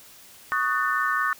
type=chord; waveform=sine; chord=D# half-diminished seventh; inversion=third; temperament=just; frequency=1120.1 / 1244.5 / 1493.4 / 1792.1 Hz; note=C#6 / D#6 / F#6 / A6; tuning=+18 / 0 / +16 / +31 cents; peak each=-27 dBFS; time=0.52-1.33 s; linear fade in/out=0 ms; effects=white hiss -49 dBFS RMS until 1.39 s